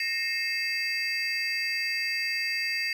triangle tone cluster, 1846 / 2136 / 2618 / 4711 Hz, A#6 / C7 / E7 / D8, -17 / +35 / -13 / +5 cents, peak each -31 dBFS, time 0-2.93 s, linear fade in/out 2 ms, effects none

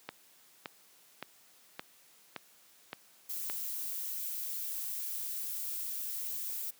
click train, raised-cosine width 0.3 ms, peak -22 dBFS, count 7, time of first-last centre 0.09-3.499 s, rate 1.76 Hz
violet noise, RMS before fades -38 dBFS, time 3.29-6.71 s, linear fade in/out 10 ms
effects white hiss -62 dBFS RMS until 6.79 s + high-pass 150 Hz 12 dB/octave

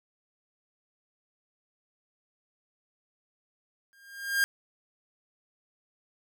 45% pulse tone with exponential growth, 1609 Hz, G6, 45 cents sharp, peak -20 dBFS, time 3.93-4.44 s, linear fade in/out 0 ms, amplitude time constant 110 ms, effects none

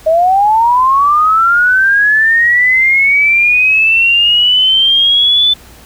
sine linear sweep, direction up, 622.3 to 3520 Hz, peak -6 dBFS, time 0.06-5.54 s, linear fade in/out 10 ms, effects added 60 Hz sine -41 dBFS peak until 5.85 s + pink hiss -39 dBFS RMS until 5.85 s

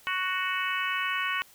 harmonic tone, 371.1 Hz, F#4, 5 cents sharp, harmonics 3 / 4 / 5 / 6 / 7 / 8, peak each -32 / -33 / -34 / -35 / -35 / -36 dBFS, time 0.07-1.42 s, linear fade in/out 0 ms, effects white hiss -56 dBFS RMS until 1.54 s

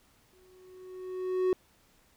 triangle tone with exponential growth, 369.8 Hz, F#4, 1 cent flat, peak -20 dBFS, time 0.33-1.53 s, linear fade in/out 1 ms, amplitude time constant 260 ms, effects pink hiss -65 dBFS RMS until 2.16 s

